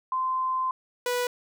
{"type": "tone pair in turn", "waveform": ["sine", "sawtooth"], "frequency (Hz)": [1036, 491.2], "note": ["C6", "B4"], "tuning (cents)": [-17, -9], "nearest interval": "octave + minor second", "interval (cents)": 1292, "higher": "first", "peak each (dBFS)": [-24, -21], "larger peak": "second", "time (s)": [[0.12, 0.71], [1.06, 1.27]], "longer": "first", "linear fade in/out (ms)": 2, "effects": []}